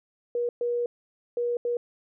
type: tone bursts at uneven times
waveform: sine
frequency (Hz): 479.8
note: A#4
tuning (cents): +50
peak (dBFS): -24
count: 4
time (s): 0.35-0.49 / 0.61-0.86 / 1.37-1.57 / 1.65-1.77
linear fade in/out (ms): 2
effects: none